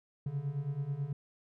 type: beating tone pair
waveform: triangle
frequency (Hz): 135.7 / 144.9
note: C#3 / D3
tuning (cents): -36 / -23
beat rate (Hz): 9.2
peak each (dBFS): -36 / -33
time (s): 0.26-1.13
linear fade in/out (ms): 5
effects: none